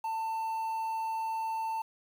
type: tone with quantisation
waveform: triangle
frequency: 893 Hz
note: A5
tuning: 25 cents sharp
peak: -29 dBFS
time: 0.04-1.82 s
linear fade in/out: 5 ms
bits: 9
effects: none